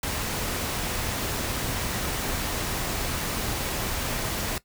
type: noise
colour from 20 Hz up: pink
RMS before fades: -29 dBFS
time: 0.03-4.58 s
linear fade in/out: 2 ms
effects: noise-tail reverb RT60 0.1 s tail -17 dB re dry